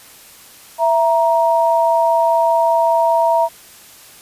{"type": "tone pair together", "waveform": "sine", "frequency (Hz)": [664, 939], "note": ["E5", "A#5"], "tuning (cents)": [12, 12], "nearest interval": "tritone", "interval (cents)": 600, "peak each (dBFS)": -14, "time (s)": [0.78, 3.49], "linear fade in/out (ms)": 50, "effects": ["white hiss -42 dBFS RMS until 4.21 s", "resampled to 32000 Hz"]}